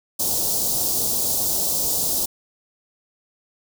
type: band-stop noise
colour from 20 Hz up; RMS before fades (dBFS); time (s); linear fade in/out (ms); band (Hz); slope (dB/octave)
white; -22; 0.19-2.26; 10; 800 to 4500; 24
effects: none